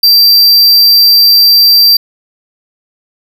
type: tone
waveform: square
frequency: 4699 Hz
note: D8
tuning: in tune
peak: -3 dBFS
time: 0.03-1.97 s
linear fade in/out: 5 ms
effects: none